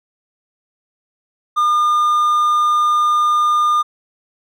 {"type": "tone", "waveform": "triangle", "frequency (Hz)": 1210, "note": "D#6", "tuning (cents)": -49, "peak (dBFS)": -10, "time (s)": [1.56, 3.83], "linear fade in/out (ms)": 20, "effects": []}